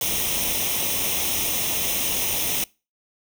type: noise with comb filter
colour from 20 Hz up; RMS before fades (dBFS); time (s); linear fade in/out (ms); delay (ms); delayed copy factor
white; -24; 0.01-2.64; 2; 0.33; +0.7
effects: noise-tail reverb RT60 0.3 s tail -24 dB re dry